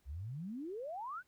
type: exponential sweep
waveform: sine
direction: up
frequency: 61.7 to 1568 Hz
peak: -40 dBFS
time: 0.05-1.23 s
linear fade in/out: 50 ms
effects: pink hiss -75 dBFS RMS until 1.27 s